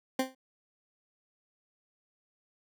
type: tone with exponential decay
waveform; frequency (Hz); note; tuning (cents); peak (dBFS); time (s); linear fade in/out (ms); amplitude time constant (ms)
20% pulse; 261.6; C4; 0; -19; 0.19-0.35; 5; 34
effects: none